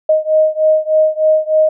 sine beating tone pair, 622.3 / 625.6 Hz, D#5 / D#5, 0 / +9 cents, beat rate 3.3 Hz, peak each -12 / -13 dBFS, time 0.09-1.69 s, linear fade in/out 5 ms, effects none

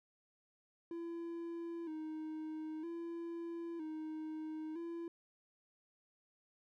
triangle tone with vibrato, 324.7 Hz, E4, 26 cents flat, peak -39 dBFS, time 0.91-5.08 s, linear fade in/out 2 ms, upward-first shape square, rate 0.52 Hz, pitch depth 66 cents each way, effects none

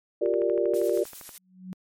sine chord, G minor seventh, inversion third, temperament equal with one note detuned, 352.5 / 392 / 466.2 / 587.3 Hz, F4 / G4 / Bb4 / D5, +16 / 0 / 0 / 0 cents, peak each -27 dBFS, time 0.21-1.04 s, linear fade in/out 10 ms
click train, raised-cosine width 0.5 ms, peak -29 dBFS, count 14, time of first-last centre 0.26-1.292 s, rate 12.6 Hz
blue noise with tremolo, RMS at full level -41 dBFS, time 0.74-1.38 s, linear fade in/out 2 ms, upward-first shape sine, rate 9.9 Hz, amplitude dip 45%
sine tone with exponential growth, 185 Hz, F#3, in tune, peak -31 dBFS, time 1.38-1.73 s, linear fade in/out 0 ms, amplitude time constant 76 ms
effects MP3 64 kbps

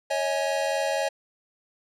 square chord, C# suspended second, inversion none, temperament equal with one note detuned, 554.4 / 638.3 / 830.6 Hz, C#5 / D#5 / G#5, 0 / +44 / 0 cents, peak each -28 / -29 / -31 dBFS, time 0.1-1.09 s, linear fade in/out 10 ms, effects low-pass 9000 Hz 12 dB/octave

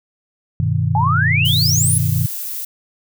sine chord, G augmented, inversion none, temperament equal, 98 / 123.47 / 155.56 Hz, G2 / B2 / D#3, 0 / 0 / 0 cents, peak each -19 dBFS, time 0.6-2.26 s, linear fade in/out 0 ms
sine exponential sweep, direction up, 810 to 11050 Hz, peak -15 dBFS, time 0.95-1.98 s, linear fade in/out 2 ms
violet noise, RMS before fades -26 dBFS, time 1.45-2.65 s, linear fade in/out 5 ms
effects none

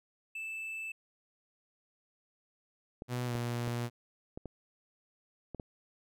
triangle tone, 2637 Hz, E7, in tune, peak -36 dBFS, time 0.35-0.92 s, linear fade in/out 5 ms
clicks, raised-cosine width 2 ms, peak -28 dBFS, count 7, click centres 3.021 / 3.353 / 3.677 / 4.375 / 4.457 / 5.547 / 5.598 s
sawtooth tone with pitch glide, 123.47 to 119.61 Hz, B2 to A#2, 0 to +45 cents, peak -29 dBFS, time 3.08-3.9 s, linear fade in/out 50 ms, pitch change -55 cents, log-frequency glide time 3.26-3.32 s
effects none

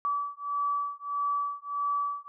sine beating tone pair, 1149 / 1150.6 Hz, D6 / D6, -38 / -36 cents, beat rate 1.6 Hz, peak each -31 dBFS, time 0.05-2.28 s, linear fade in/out 0 ms, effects none

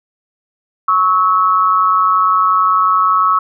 sine tone pair together, 1108.7 / 1297.3 Hz, C#6 / E6, 0 / -28 cents, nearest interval minor third, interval 272 cents, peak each -12 dBFS, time 0.88-3.39 s, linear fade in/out 5 ms, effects none

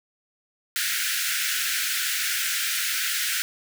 pink high-pass noise, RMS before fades -26 dBFS, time 0.76-3.42 s, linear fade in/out 0 ms, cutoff 1400 Hz, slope 96 dB/octave, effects none

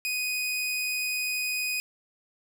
sawtooth tone, 2493 Hz, D#7, 3 cents sharp, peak -24 dBFS, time 0.05-1.8 s, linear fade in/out 0 ms, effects none

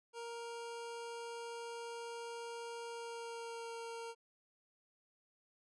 25% pulse tone with pitch glide, 467.3 to 461.9 Hz, A#4 to A#4, +4 to -16 cents, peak -40 dBFS, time 0.13-4.15 s, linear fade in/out 50 ms, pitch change -20 cents, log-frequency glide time 2.87-3.74 s, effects resampled to 24000 Hz

